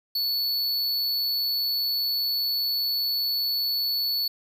square tone, 4435 Hz, C#8, in tune, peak -24 dBFS, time 0.15-4.28 s, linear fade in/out 5 ms, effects 9-bit

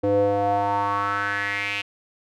square tone with band-pass filter sweep, 101 Hz, G#2, 48 cents flat, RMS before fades -23 dBFS, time 0.03-1.82 s, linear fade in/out 10 ms, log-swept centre 430 to 2700 Hz, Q 4.8, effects none

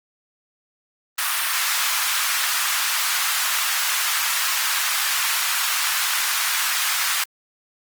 pink high-pass noise, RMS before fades -22 dBFS, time 1.18-7.24 s, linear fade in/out 5 ms, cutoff 1100 Hz, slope 24 dB/octave, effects Opus 32 kbps

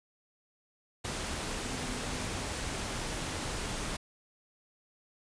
sine tone in noise, 250.3 Hz, B3, 23 cents sharp, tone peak -44 dBFS, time 1.63-2.29 s, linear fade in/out 10 ms, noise pink, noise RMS -36 dBFS, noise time 1.04-3.97 s, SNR -11 dB, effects resampled to 22050 Hz

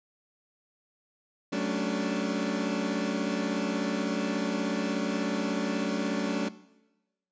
30% pulse chord, D major seventh, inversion first, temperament equal with one note detuned, 188.67 / 220 / 277.2 / 293.7 Hz, F#3 / A3 / C#4 / D4, +34 / 0 / 0 / 0 cents, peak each -31 dBFS, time 1.52-6.49 s, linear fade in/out 10 ms, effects noise-tail reverb RT60 1.0 s tail -18 dB re dry + resampled to 16000 Hz

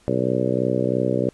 harmonic tone, 63 Hz, B1, 35 cents sharp, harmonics 2 / 3 / 4 / 5 / 6 / 7 / 8 / 9, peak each -27 / -27 / -27 / -27 / -27 / -27 / -27 / -27 dBFS, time 0.08-1.29 s, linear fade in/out 0 ms, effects pink hiss -56 dBFS RMS until 1.33 s + resampled to 24000 Hz

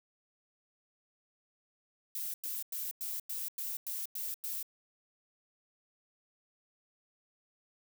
violet noise bursts, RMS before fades -38 dBFS, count 9, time 2.15-4.628 s, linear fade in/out 2 ms, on 190 ms, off 96 ms, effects none

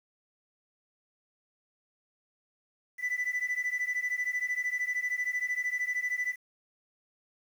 sine beating tone pair, 1981 / 1994 Hz, B6 / B6, +5 / +16 cents, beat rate 13 Hz, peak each -30 dBFS, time 2.98-6.36 s, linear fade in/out 50 ms, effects tanh soft clip ceiling -26 dBFS + 9-bit

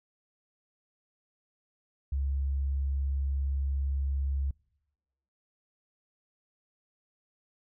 sine tone, 68.7 Hz, C#2, 15 cents flat, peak -27 dBFS, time 2.12-4.51 s, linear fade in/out 5 ms, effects noise-tail reverb RT60 1.0 s tail -26 dB re dry

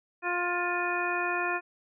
harmonic tone, 352.7 Hz, F4, 17 cents sharp, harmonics 1 / 2 / 3 / 4 / 5 / 7, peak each -34 / -34 / -34 / -34 / -34 / -34 dBFS, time 0.22-1.61 s, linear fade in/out 50 ms, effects none

